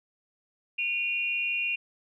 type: tone pair together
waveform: sine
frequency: 2443 / 2769 Hz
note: D#7 / F7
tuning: -32 / -15 cents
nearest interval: major second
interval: 217 cents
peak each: -29 / -29 dBFS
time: 0.78-1.76 s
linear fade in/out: 10 ms
effects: none